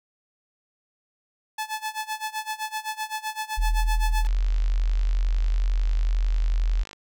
sawtooth tone with tremolo, 866 Hz, A5, 28 cents flat, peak -22 dBFS, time 1.58-4.27 s, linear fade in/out 5 ms, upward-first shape sine, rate 7.8 Hz, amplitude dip 90%
sine tone, 40.83 Hz, E1, 16 cents flat, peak -19 dBFS, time 3.57-6.84 s, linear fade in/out 20 ms
click train, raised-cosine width 0.2 ms, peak -24 dBFS, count 138, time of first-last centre 4.25-6.931 s, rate 51.1 Hz
effects none

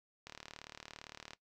click train, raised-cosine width 0.2 ms, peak -29 dBFS, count 41, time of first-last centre 0.27-1.334 s, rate 37.6 Hz, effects noise-tail reverb RT60 0.1 s tail -17 dB re dry

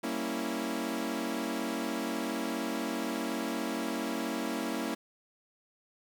sawtooth chord, G diminished seventh, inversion none, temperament equal, 196 / 233.1 / 277.2 / 329.6 Hz, G3 / Bb3 / Db4 / Fb4, 0 / 0 / 0 / 0 cents, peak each -38 / -32 / -33 / -33 dBFS, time 0.03-4.95 s, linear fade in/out 10 ms, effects 10-bit

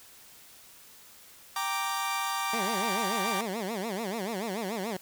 sawtooth chord, G minor, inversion none, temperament equal, 784 / 932.3 / 1174.7 Hz, G5 / Bb5 / D6, 0 / 0 / 0 cents, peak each -31 / -31 / -28 dBFS, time 1.56-3.41 s, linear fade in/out 2 ms
15% pulse tone with vibrato, 207.7 Hz, G#3, in tune, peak -25 dBFS, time 2.53-4.97 s, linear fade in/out 5 ms, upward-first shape sine, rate 6.9 Hz, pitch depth 220 cents each way
effects white hiss -53 dBFS RMS until 5.01 s

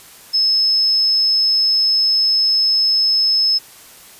sine tone, 5200 Hz, E8, 24 cents flat, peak -12 dBFS, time 0.33-3.59 s, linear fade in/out 20 ms, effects white hiss -42 dBFS RMS until 4.19 s + resampled to 32000 Hz

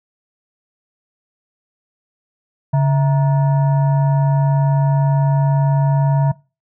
sine tone with frequency modulation, 141 Hz, C#3, 30 cents sharp, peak -11 dBFS, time 2.73-6.32 s, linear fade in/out 10 ms, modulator 798 Hz, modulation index 0.43, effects noise-tail reverb RT60 0.3 s tail -22 dB re dry

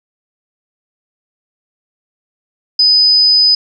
sine tone, 5000 Hz, D#8, 8 cents sharp, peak -6 dBFS, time 2.79-3.55 s, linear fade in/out 5 ms, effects none

